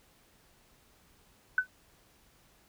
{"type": "tone with exponential decay", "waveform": "sine", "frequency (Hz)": 1505, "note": "F#6", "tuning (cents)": 29, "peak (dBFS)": -19, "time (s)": [1.58, 1.67], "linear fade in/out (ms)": 2, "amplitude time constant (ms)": 19, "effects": ["pink hiss -64 dBFS RMS until 2.68 s"]}